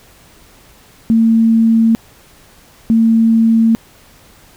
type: tone pair in turn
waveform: sine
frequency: 226.1 / 226.1 Hz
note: A3 / A3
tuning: +47 / +47 cents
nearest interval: unison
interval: 0 cents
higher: neither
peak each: -7 dBFS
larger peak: neither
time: 1.1-1.95 / 2.9-3.75 s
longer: neither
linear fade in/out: 0 ms
effects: pink hiss -45 dBFS RMS until 4.56 s